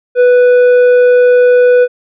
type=tone with tanh clipping; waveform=sine; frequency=493.9 Hz; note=B4; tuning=in tune; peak=-5 dBFS; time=0.15-1.88 s; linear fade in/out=50 ms; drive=7 dB; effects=none